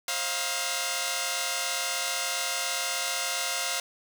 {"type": "tone cluster", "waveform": "5% pulse", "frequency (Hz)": [534, 630, 700, 969, 1293], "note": ["C5", "D#5", "F5", "B5", "E6"], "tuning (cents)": [35, 21, 4, -33, -34], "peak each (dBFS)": [-23, -28, -19, -25, -27], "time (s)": [0.08, 3.8], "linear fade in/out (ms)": 2, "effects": []}